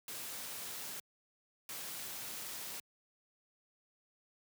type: noise bursts at uneven times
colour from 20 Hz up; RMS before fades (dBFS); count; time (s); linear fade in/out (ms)
white; -44; 2; 0.08-1 / 1.69-2.8; 2
effects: high-pass 100 Hz 12 dB/octave